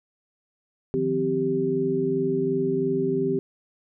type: tone cluster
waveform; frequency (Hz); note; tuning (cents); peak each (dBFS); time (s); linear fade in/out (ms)
sine; 152 / 174.8 / 258.4 / 390.9; D#3 / F3 / C4 / G4; -40 / +2 / -21 / -5; -32 / -32 / -27 / -23; 0.94-3.39; 0
effects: none